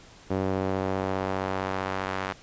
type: tone with band-pass filter sweep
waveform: sawtooth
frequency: 95.2 Hz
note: F#2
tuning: 50 cents sharp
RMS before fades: -29 dBFS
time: 0.3-2.33 s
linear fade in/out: 10 ms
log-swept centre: 430 to 1400 Hz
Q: 0.88
effects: pink hiss -51 dBFS RMS until 2.42 s + resampled to 16000 Hz